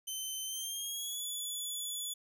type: tone with pitch glide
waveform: 15% pulse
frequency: 3076 to 3433 Hz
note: G7 to A7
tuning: -33 to -43 cents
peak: -30 dBFS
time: 0.07-2.14 s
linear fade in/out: 10 ms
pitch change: +190 cents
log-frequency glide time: 0.45-1.24 s
effects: none